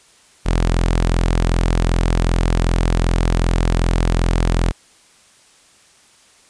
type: tone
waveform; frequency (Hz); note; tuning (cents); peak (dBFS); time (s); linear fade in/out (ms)
sawtooth; 42.61; F1; -42; -10; 0.45-4.72; 20
effects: white hiss -51 dBFS RMS until 6.49 s + resampled to 22050 Hz